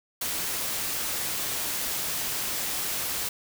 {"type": "noise", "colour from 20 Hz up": "white", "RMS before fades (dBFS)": -30, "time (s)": [0.21, 3.29], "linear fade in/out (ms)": 5, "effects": []}